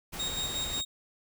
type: noise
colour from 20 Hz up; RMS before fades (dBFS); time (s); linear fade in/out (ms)
pink; -39; 0.12-0.82; 20
type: tone with tremolo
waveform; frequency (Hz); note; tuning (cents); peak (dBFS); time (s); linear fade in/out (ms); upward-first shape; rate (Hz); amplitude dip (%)
30% pulse; 3736; A#7; +3; -28; 0.19-0.85; 10; square; 5.5; 40
effects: none